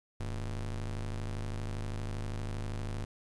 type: ring-modulated tone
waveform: square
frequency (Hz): 62.5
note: B1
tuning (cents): +21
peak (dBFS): -32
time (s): 0.2-3.05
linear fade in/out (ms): 5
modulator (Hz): 36.2
effects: resampled to 24000 Hz + 11-bit